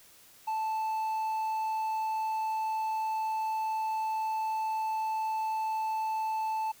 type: tone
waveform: triangle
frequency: 878 Hz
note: A5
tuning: 4 cents flat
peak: -27 dBFS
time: 0.47-6.72 s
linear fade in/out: 10 ms
effects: white hiss -57 dBFS RMS until 6.8 s